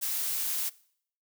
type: noise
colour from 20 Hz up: blue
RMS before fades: -31 dBFS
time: 0.01-0.7 s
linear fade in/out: 20 ms
effects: noise-tail reverb RT60 0.6 s tail -21 dB re dry